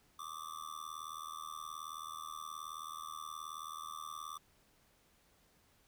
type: tone with amplitude modulation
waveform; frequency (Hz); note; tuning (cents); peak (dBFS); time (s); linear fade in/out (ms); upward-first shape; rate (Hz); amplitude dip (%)
square; 1174; D6; -1; -40; 0.19-4.38; 5; sine; 78.8; 100
effects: pink hiss -70 dBFS RMS until 5.87 s